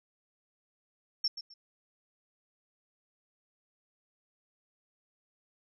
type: tone with echo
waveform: sine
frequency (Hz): 5420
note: E8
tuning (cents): +47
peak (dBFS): -26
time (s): 1.24-1.28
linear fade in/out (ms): 5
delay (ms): 130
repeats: 2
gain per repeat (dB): -12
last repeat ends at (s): 1.54
effects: none